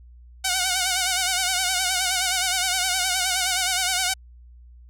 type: tone with vibrato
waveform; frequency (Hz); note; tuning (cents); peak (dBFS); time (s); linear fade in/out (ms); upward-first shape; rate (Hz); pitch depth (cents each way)
5% pulse; 740; F#5; 0; -9; 0.44-4.14; 10; sine; 9.6; 66
effects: added 60 Hz sine -44 dBFS peak until 4.89 s